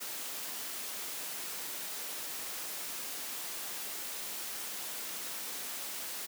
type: noise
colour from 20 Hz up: white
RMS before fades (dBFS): -40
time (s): 0-6.27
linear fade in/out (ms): 20
effects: high-pass 200 Hz 12 dB/octave